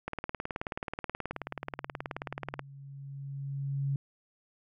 click train, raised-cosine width 0.5 ms, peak -19 dBFS, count 48, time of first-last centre 0.08-2.593 s, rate 18.7 Hz
sine tone with exponential growth, 138.59 Hz, C#3, in tune, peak -27 dBFS, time 1.33-3.96 s, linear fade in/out 2 ms, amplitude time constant 570 ms
effects none

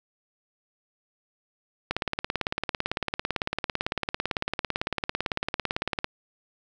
click train, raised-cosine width 0.3 ms, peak -10 dBFS, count 75, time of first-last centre 1.91-6.044 s, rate 17.9 Hz, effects none

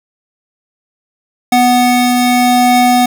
square tone pair together, 246.9 / 739.9 Hz, B3 / F#5, 0 / 0 cents, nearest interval octave + perfect fifth, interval 1900 cents, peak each -11 dBFS, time 1.52-3.06 s, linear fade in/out 5 ms, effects none

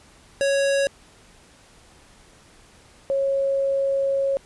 square / sine tone pair in turn, 554.4 / 547.7 Hz, C#5 / C#5, 0 / -21 cents, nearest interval unison, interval 21 cents, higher first, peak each -19 dBFS, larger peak neither, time 0.41-0.87 / 3.1-4.37 s, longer second, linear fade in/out 0 ms, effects pink hiss -52 dBFS RMS until 4.45 s + resampled to 24000 Hz

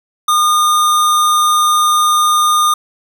square tone, 1218 Hz, D#6, 37 cents flat, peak -10 dBFS, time 0.28-2.74 s, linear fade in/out 5 ms, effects none

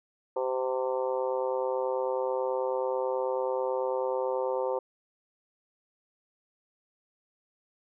harmonic tone, 129.2 Hz, C3, 21 cents flat, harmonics 3 / 4 / 5 / 6 / 7 / 8 / 9, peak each -33 / -29 / -43 / -41 / -35 / -43 / -45 dBFS, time 0.36-4.79 s, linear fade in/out 5 ms, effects none

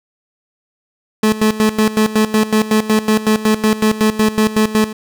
30% pulse tone with tremolo, 216.1 Hz, A3, 31 cents flat, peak -7 dBFS, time 1.23-4.93 s, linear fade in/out 5 ms, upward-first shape square, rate 5.4 Hz, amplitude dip 80%, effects none

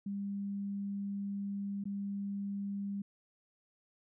sine tone with dropouts, 200 Hz, G3, 35 cents sharp, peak -35 dBFS, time 0.06-3.02 s, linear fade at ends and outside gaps 5 ms, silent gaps 1.84-1.854 s, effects none

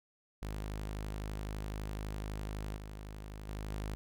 sawtooth tone with level steps, 51.91 Hz, G#1, in tune, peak -34 / -40 / -35 / -33 dBFS, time 0.42-3.95 s, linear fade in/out 0 ms, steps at 2.76 / 3.48 / 3.7 s, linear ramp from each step 5 ms, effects none

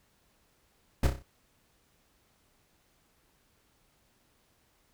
brown noise with echo, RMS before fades -22 dBFS, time 1.03-1.07 s, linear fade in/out 5 ms, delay 31 ms, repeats 5, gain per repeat -6 dB, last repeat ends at 1.225 s, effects pink hiss -69 dBFS RMS until 4.93 s

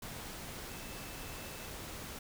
sine tone in noise, 2637 Hz, E7, in tune, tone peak -56 dBFS, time 0.7-1.67 s, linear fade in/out 5 ms, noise pink, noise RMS -45 dBFS, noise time 0.02-2.19 s, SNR -14 dB, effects none

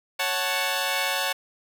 10% pulse chord, F# minor, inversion second, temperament equal, 554.4 / 740 / 880 Hz, C#5 / F#5 / A5, 0 / 0 / 0 cents, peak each -20 dBFS, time 0.19-1.33 s, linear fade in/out 10 ms, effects none

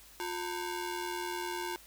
sawtooth ring-modulated tone, 630 Hz, D#5, 21 cents sharp, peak -28 dBFS, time 0.2-1.76 s, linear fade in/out 0 ms, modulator 275 Hz, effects added 50 Hz sine -62 dBFS peak until 1.86 s + white hiss -56 dBFS RMS until 1.86 s

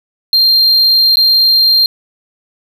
triangle tone with dropouts, 4186 Hz, C8, in tune, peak -5 dBFS, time 0.33-1.86 s, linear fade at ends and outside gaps 1 ms, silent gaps 1.157-1.17 s, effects none

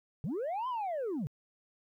sine linear two-way sweep, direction up then down, 123.3 to 1046.5 to 123.3 Hz, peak -30 dBFS, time 0.24-1.27 s, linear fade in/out 0 ms, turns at 0.68 s, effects tanh soft clip ceiling -31 dBFS + 12-bit

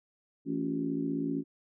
harmonic tone with a mistuned harmonic, 55.5 Hz, A1, 16 cents sharp, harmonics 3 / 4 / 5 / 6 / 7, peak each -38 / -38 / -31 / -39 / -43 dBFS, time 0.45-1.44 s, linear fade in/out 50 ms, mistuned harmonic 6, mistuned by +89 cents, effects none

